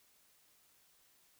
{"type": "silence", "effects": ["white hiss -69 dBFS RMS until 1.39 s"]}